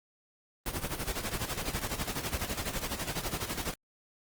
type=noise with tremolo; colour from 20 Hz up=pink; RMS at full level=-32 dBFS; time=0.66-3.74 s; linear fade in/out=2 ms; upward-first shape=sine; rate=12 Hz; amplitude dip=75%; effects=Opus 24 kbps